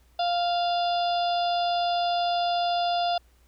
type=harmonic tone; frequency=698.5 Hz; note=F5; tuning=in tune; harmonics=1 / 2 / 4 / 5 / 6 / 7; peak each=-23 / -38 / -38 / -34 / -42 / -37 dBFS; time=0.19-3.18 s; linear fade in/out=5 ms; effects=added 60 Hz sine -57 dBFS peak until 3.47 s + pink hiss -65 dBFS RMS until 3.47 s